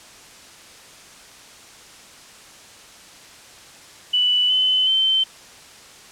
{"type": "tone with pitch steps", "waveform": "sine", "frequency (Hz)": [2972, 3031, 3091], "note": ["F#7", "F#7", "G7"], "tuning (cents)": [7, 41, -25], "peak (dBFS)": -15, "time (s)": [4.13, 5.24], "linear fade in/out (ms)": 10, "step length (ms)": 370, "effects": ["white hiss -44 dBFS RMS until 6.11 s", "low-pass 8000 Hz 12 dB/octave"]}